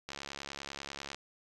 click train, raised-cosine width 0.2 ms, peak -23 dBFS, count 75, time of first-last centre 0.09-1.146 s, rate 70.1 Hz, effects resampled to 24000 Hz

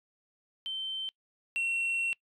sine tone pair in turn, 3100 / 2722 Hz, G7 / F7, -20 / -45 cents, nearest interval major second, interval 225 cents, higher first, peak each -32 / -25 dBFS, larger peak second, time 0.66-1.09 / 1.56-2.13 s, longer second, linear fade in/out 0 ms, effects noise-tail reverb RT60 0.1 s tail -25 dB re dry + tanh soft clip ceiling -27 dBFS

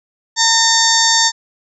harmonic tone, 910 Hz, A#5, 42 cents flat, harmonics 1 / 2 / 4 / 5 / 6 / 7 / 8, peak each -18 / -18 / -18 / -18 / -18 / -18 / -18 dBFS, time 0.36-1.32 s, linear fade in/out 50 ms, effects none

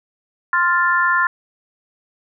sine chord, F major, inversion second, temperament equal, 1046.5 / 1396.9 / 1760 Hz, C6 / F6 / A6, 0 / 0 / 0 cents, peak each -18 dBFS, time 0.53-1.27 s, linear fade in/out 2 ms, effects none

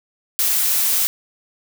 blue noise, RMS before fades -18 dBFS, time 0.39-1.07 s, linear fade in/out 0 ms, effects none

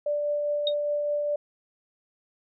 sine tone with tremolo, 587.3 Hz, D5, in tune, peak -23 dBFS, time 0.06-1.36 s, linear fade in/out 5 ms, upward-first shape triangle, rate 4.9 Hz, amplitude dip 25%
sine tone with exponential decay, 3729 Hz, A#7, in tune, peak -20 dBFS, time 0.67-0.74 s, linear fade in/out 2 ms, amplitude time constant 15 ms
effects none

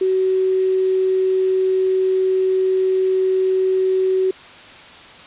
triangle tone with tanh clipping, 376.3 Hz, F#4, 29 cents sharp, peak -14 dBFS, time 0.01-4.31 s, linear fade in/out 5 ms, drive 3 dB, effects white hiss -40 dBFS RMS until 5.26 s + resampled to 8000 Hz

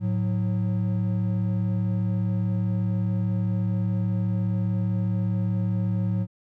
triangle tone pair together, 108.2 / 181.97 Hz, A2 / F#3, -29 / -29 cents, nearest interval major sixth, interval 900 cents, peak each -22 / -24 dBFS, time 0-6.27 s, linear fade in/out 50 ms, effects none

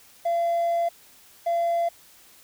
triangle tone bursts at uneven times, 682 Hz, F5, 41 cents flat, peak -18 dBFS, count 2, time 0.25-0.89 / 1.46-1.89 s, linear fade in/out 10 ms, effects tanh soft clip ceiling -16 dBFS + white hiss -53 dBFS RMS until 2.43 s

